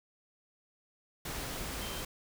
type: tone in noise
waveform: sine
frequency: 3136 Hz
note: G7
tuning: in tune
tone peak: -46 dBFS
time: 1.81-2.01 s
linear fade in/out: 5 ms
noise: pink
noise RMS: -39 dBFS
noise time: 1.25-2.05 s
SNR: -10 dB
effects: none